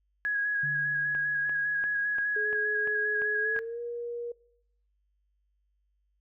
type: tone with vibrato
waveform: sine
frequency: 1661.2 Hz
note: G#6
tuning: in tune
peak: -26 dBFS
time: 0.25-3.59 s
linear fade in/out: 0 ms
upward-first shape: square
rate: 5 Hz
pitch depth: 16 cents each way
type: tone with exponential decay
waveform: sine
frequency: 145.1 Hz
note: D3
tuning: 21 cents flat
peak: -35 dBFS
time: 0.63-2.7 s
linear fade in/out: 5 ms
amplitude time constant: 450 ms
type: click train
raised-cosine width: 0.5 ms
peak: -27 dBFS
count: 8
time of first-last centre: 1.15-3.564 s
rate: 2.9 Hz
type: tone with pitch glide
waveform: sine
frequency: 425.6 to 475 Hz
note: G#4 to A#4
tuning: +42 to +33 cents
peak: -33 dBFS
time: 2.36-4.32 s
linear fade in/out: 5 ms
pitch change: +191 cents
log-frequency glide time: 3.37-3.8 s
effects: noise-tail reverb RT60 0.7 s tail -21 dB re dry + added 50 Hz sine -70 dBFS peak until 6.2 s